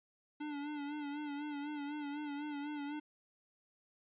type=tone with vibrato; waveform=square; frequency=292.2 Hz; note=D4; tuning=9 cents flat; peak=-40 dBFS; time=0.4-3 s; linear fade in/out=10 ms; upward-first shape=sine; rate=4 Hz; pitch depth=51 cents each way; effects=resampled to 8000 Hz